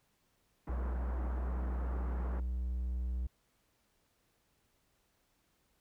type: band-pass noise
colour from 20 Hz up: pink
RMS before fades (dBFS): -47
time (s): 0.67-2.4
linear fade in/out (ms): 2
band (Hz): 130 to 1400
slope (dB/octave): 24
type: tone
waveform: triangle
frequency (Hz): 61.74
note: B1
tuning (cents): 0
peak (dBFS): -31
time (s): 0.69-3.27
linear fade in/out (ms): 5
effects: pink hiss -75 dBFS RMS until 5.8 s